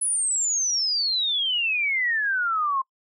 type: exponential sweep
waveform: sine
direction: down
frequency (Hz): 10230 to 1046.5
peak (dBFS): -21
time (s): 0.01-2.82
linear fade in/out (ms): 10
effects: noise-tail reverb RT60 0.1 s tail -24 dB re dry